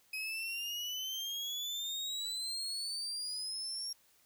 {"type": "exponential sweep", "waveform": "35% pulse", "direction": "up", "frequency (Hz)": [2528, 5588], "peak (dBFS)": -35, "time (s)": [0.13, 3.93], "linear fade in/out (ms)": 5, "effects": ["white hiss -68 dBFS RMS until 4.25 s"]}